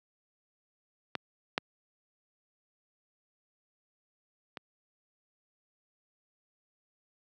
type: clicks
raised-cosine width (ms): 0.3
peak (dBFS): -15 / -11 / -23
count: 3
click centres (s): 1.153 / 1.579 / 4.572
effects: high-pass 150 Hz 12 dB/octave